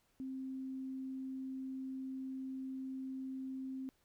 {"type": "tone", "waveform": "sine", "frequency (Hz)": 263.5, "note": "C4", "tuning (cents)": 12, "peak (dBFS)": -40, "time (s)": [0.2, 3.89], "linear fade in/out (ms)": 0, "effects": ["pink hiss -75 dBFS RMS until 4.04 s"]}